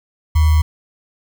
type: tone with sample-and-hold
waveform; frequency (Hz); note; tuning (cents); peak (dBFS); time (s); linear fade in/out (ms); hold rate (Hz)
sine; 77.78; D#2; 0; -9; 0.35-0.62; 10; 1050
effects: none